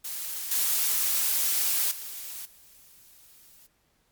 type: noise with level steps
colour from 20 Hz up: blue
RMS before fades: -34 / -25 / -38 / -54 dBFS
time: 0.04-3.67 s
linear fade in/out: 10 ms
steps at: 0.51 / 1.91 / 2.45 s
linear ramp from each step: 5 ms
effects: pink hiss -69 dBFS RMS until 4.11 s + MP3 96 kbps